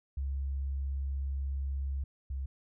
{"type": "tone pair in turn", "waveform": "sine", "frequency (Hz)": [68.3, 67.24], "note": ["C#2", "C2"], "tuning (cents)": [-25, 48], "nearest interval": "unison", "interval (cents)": 27, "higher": "first", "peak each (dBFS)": [-31, -33], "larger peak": "first", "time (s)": [[0.17, 2.04], [2.3, 2.46]], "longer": "first", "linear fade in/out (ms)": 5, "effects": []}